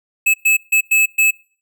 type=tone bursts at uneven times; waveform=square; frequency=2600 Hz; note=E7; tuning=24 cents flat; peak=-11 dBFS; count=5; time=0.26-0.34 / 0.45-0.57 / 0.72-0.81 / 0.91-1.06 / 1.18-1.31 s; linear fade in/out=10 ms; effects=noise-tail reverb RT60 0.5 s tail -26 dB re dry